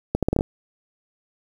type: accelerating click train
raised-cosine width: 2 ms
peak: -6 dBFS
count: 7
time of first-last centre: 0.15-0.409 s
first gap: 77 ms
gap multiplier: 0.76
effects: 7-bit